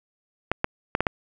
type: clicks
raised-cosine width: 0.5 ms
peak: -6 dBFS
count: 5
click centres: 0.516 / 0.644 / 0.951 / 1.006 / 1.068 s
effects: none